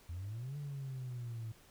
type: exponential two-way sweep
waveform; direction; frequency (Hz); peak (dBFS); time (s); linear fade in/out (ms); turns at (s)
sine; up then down; 81.5 to 146.83 to 110.2; -38; 0.09-1.52; 5; 0.57
effects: tanh soft clip ceiling -37 dBFS + pink hiss -63 dBFS RMS until 1.7 s